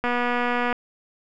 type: click train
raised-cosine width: 0.5 ms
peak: -10 dBFS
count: 168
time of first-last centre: 0.04-0.727 s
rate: 243 Hz
effects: none